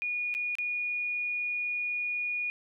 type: tone with dropouts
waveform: sine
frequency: 2448 Hz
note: D#7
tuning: 29 cents flat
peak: -29 dBFS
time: 0.02-2.5 s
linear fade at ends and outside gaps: 0 ms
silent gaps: 0.341-0.349 / 0.553-0.585 s
effects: none